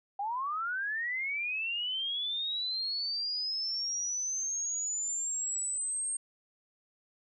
sine linear sweep, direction up, 776 to 8590 Hz, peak -31 dBFS, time 0.19-6.17 s, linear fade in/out 5 ms, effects none

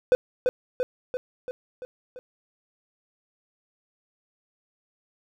triangle tone with echo, 503 Hz, B4, 32 cents sharp, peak -12 dBFS, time 0.12-0.15 s, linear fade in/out 0 ms, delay 340 ms, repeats 6, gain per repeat -4 dB, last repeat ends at 2.19 s, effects none

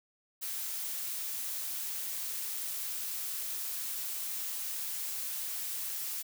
blue noise, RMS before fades -37 dBFS, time 0.41-6.23 s, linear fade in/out 20 ms, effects none

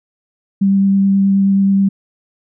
sine tone with vibrato, 196 Hz, G3, in tune, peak -9 dBFS, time 0.61-1.89 s, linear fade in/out 10 ms, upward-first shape sine, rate 9.4 Hz, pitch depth 9 cents each way, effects none

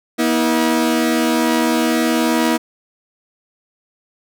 sawtooth tone pair together, 240.4 / 320.9 Hz, B3 / E4, -46 / -46 cents, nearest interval perfect fourth, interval 500 cents, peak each -13 dBFS, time 0.18-2.58 s, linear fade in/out 20 ms, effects none

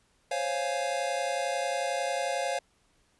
square chord, Db major seventh, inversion third, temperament equal, 523.3 / 554.4 / 698.5 / 830.6 Hz, C5 / Db5 / F5 / Ab5, 0 / 0 / 0 / 0 cents, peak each -36 / -34 / -33 / -37 dBFS, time 0.31-2.59 s, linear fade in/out 5 ms, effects pink hiss -68 dBFS RMS until 3.19 s + resampled to 24000 Hz

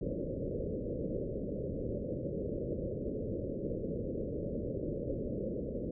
white low-pass noise, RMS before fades -37 dBFS, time 0.01-5.91 s, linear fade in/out 5 ms, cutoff 570 Hz, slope 96 dB/octave, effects none

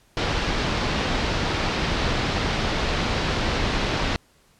pink low-pass noise, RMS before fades -24 dBFS, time 0.17-4.16 s, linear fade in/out 0 ms, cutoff 4900 Hz, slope 24 dB/octave, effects pink hiss -59 dBFS RMS until 4.59 s + low-pass 12000 Hz 12 dB/octave

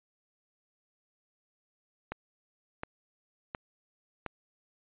click train, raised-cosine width 0.5 ms, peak -20 dBFS, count 4, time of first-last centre 2.12-4.263 s, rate 1.4 Hz, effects resampled to 8000 Hz

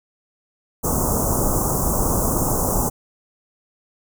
pink band-stop noise, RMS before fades -20 dBFS, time 0.83-2.9 s, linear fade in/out 20 ms, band 1200 to 6300 Hz, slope 48 dB/octave, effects none

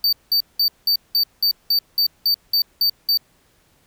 square tone bursts, 4600 Hz, D8, 37 cents flat, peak -15 dBFS, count 12, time 0.04-3.174 s, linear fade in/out 2 ms, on 87 ms, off 190 ms, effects pink hiss -59 dBFS RMS until 3.86 s

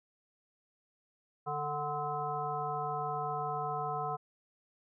harmonic tone with a mistuned harmonic, 147.9 Hz, D3, 13 cents sharp, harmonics 1 / 3 / 5 / 7 / 9, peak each -42 / -41 / -36 / -39 / -40 dBFS, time 1.46-4.17 s, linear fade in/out 20 ms, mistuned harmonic 9, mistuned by -49 cents, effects none

